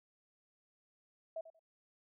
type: tone with echo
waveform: sine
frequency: 650 Hz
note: E5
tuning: 24 cents flat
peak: -38 dBFS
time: 1.36-1.41 s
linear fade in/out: 5 ms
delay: 92 ms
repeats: 2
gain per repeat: -14 dB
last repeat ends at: 1.594 s
effects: none